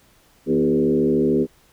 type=tone with frequency modulation; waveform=sine; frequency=325.7 Hz; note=E4; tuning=21 cents flat; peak=-15 dBFS; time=0.46-1.47 s; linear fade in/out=50 ms; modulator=73.5 Hz; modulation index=1.7; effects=pink hiss -56 dBFS RMS until 1.72 s